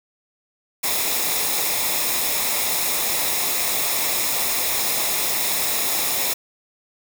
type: noise with comb filter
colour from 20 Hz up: white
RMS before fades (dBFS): -22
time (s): 0.83-6.34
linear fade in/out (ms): 10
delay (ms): 0.66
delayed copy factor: -0.55
effects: none